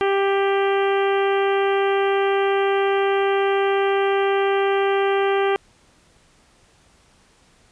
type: harmonic tone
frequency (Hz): 394.1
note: G4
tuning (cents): +9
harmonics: 1 / 2 / 3 / 4 / 5 / 6 / 7 / 8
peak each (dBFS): -18 / -24 / -28 / -30 / -32 / -34 / -35 / -36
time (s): 0.01-5.56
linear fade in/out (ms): 0
effects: pink hiss -56 dBFS RMS until 7.71 s + resampled to 22050 Hz